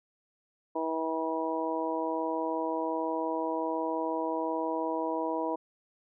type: harmonic tone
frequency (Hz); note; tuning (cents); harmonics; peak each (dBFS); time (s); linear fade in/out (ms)
161.3; E3; -37; 2 / 3 / 4 / 5 / 6; -34 / -35 / -35 / -40 / -34; 0.75-5.56; 10
effects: none